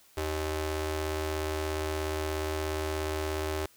sawtooth ring-modulated tone, 233.1 Hz, A#3, in tune, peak -23 dBFS, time 0.17-3.66 s, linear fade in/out 5 ms, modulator 155 Hz, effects white hiss -60 dBFS RMS until 3.76 s

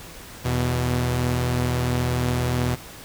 sawtooth tone pair together, 81.54 / 123.8 Hz, E2 / B2, -18 / +5 cents, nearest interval perfect fifth, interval 723 cents, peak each -23 / -18 dBFS, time 0.44-2.76 s, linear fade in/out 20 ms, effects pink hiss -41 dBFS RMS until 3.04 s

